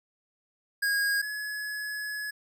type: tone pair in turn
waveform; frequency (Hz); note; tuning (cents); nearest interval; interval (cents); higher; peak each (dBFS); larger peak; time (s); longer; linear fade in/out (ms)
square; 1637 / 1695.1; G#6 / G#6; -25 / +35; minor second; 60; second; -25 / -33; first; 0.82-1.22 / 1.22-2.31; second; 10
effects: none